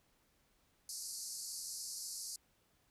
pink band-pass noise, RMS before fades -45 dBFS, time 0.89-2.36 s, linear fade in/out 2 ms, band 4400 to 12000 Hz, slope 96 dB/octave, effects pink hiss -74 dBFS RMS until 2.9 s

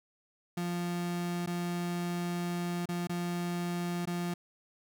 35% pulse tone with dropouts, 174.61 Hz, F3, in tune, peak -30 dBFS, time 0.57-4.34 s, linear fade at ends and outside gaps 5 ms, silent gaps 1.462-1.472 / 2.857-2.888 / 3.072-3.094 / 4.055-4.072 s, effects none

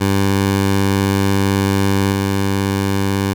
15% pulse tone with level steps, 98.2 Hz, G2, 4 cents sharp, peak -7 / -9 dBFS, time 0-3.34 s, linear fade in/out 20 ms, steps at 2.12 s, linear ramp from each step 2 ms, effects none

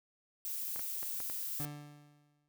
violet noise, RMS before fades -39 dBFS, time 0.45-1.65 s, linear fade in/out 0 ms
clicks, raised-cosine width 0.5 ms, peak -31 dBFS, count 6, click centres 0.761 / 0.794 / 1.03 / 1.203 / 1.299 / 1.644 s
30% pulse tone with exponential decay, 146.83 Hz, D3, in tune, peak -35 dBFS, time 1.6-2.48 s, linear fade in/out 0 ms, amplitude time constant 190 ms
effects none

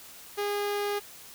sawtooth tone with notch filter, 409.3 Hz, G#4, 25 cents flat, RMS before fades -30 dBFS, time 0.37-1 s, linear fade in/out 20 ms, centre 7600 Hz, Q 1.7, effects white hiss -48 dBFS RMS until 1.34 s

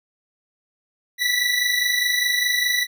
25% pulse tone pair together, 1950.6 / 1975.5 Hz, B6 / B6, -22 / 0 cents, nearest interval unison, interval 22 cents, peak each -18 dBFS, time 1.18-2.87 s, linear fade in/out 50 ms, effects none

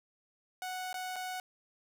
sawtooth tone with dropouts, 739 Hz, F#5, 2 cents flat, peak -33 dBFS, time 0.62-1.4 s, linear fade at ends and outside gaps 1 ms, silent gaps 0.929-0.942 / 1.159-1.163 s, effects none

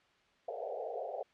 white band-pass noise, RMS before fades -40 dBFS, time 0.48-1.23 s, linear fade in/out 5 ms, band 420 to 770 Hz, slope 96 dB/octave, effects white hiss -68 dBFS RMS until 1.33 s + low-pass 3000 Hz 12 dB/octave

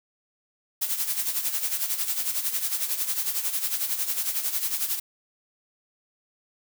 blue noise with tremolo, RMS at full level -25 dBFS, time 0.81-5 s, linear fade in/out 10 ms, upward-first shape sine, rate 11 Hz, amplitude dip 65%, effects none

